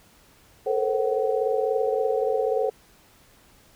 sine tone cluster, 436.9 / 460.5 / 477.7 / 533 / 753 Hz, A4 / A#4 / A#4 / C5 / F#5, -12 / -21 / +42 / +32 / +30 cents, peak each -25 / -30 / -30 / -26 / -30 dBFS, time 0.66-2.7 s, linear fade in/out 10 ms, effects pink hiss -56 dBFS RMS until 3.75 s

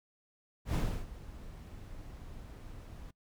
brown noise with ADSR envelope, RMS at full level -29 dBFS, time 0.65-3.11 s, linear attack 94 ms, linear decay 310 ms, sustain -18 dB, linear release 7 ms, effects noise-tail reverb RT60 0.1 s tail -23 dB re dry

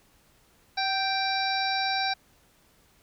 harmonic tone with a mistuned harmonic, 784 Hz, G5, in tune, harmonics 1 / 2 / 3 / 5 / 6 / 7, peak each -28 / -32 / -34 / -32 / -35 / -36 dBFS, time 0.77-2.14 s, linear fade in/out 10 ms, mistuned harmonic 1, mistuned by -31 cents, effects pink hiss -62 dBFS RMS until 3.02 s

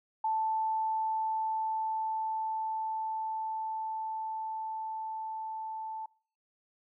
sine tone with level ramp, 880 Hz, A5, in tune, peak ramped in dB -27 to -36 dBFS, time 0.24-6.06 s, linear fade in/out 5 ms, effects noise-tail reverb RT60 0.5 s tail -25 dB re dry

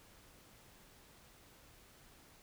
silence, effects pink hiss -62 dBFS RMS until 2.42 s

